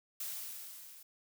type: noise with level ramp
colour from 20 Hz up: blue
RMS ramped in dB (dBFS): -39 to -55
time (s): 0.2-1.03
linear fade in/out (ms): 5
effects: none